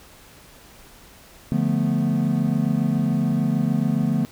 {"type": "chord", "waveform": "triangle", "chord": "B half-diminished seventh", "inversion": "first", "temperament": "equal", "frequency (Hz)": [146.83, 174.61, 220, 246.9], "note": ["D3", "F3", "A3", "B3"], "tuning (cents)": [0, 0, 0, 0], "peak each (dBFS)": [-22, -23, -21, -23], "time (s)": [1.52, 4.25], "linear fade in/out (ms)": 0, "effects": ["pink hiss -48 dBFS RMS until 4.31 s"]}